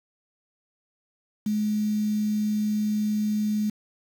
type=tone with quantisation; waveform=sine; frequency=211.7 Hz; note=G#3; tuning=33 cents sharp; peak=-22 dBFS; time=1.46-3.7 s; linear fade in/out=5 ms; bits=7; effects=none